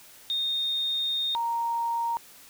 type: tone pair in turn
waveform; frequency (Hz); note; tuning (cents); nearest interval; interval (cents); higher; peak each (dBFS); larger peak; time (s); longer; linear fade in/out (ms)
sine; 3680 / 931; A#7 / A#5; -23 / -2; 2 octaves; 2379; first; -25; neither; 0.3-1.35 / 1.35-2.17; first; 0
effects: white hiss -51 dBFS RMS until 2.49 s